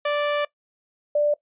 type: tone pair in turn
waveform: sawtooth / sine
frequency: 586 / 589.7 Hz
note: D5 / D5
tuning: -4 / +7 cents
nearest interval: unison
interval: 11 cents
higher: second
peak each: -17 dBFS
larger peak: neither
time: 0.05-0.45 / 1.15-1.34 s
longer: first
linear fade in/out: 5 ms
effects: noise-tail reverb RT60 0.1 s tail -21 dB re dry + resampled to 8000 Hz